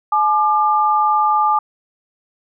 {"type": "tone pair together", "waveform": "sine", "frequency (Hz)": [853, 1197.1], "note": ["G#5", "D6"], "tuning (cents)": [46, 33], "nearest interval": "tritone", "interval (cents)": 587, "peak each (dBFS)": -15, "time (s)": [0.12, 1.59], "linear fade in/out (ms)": 5, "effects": []}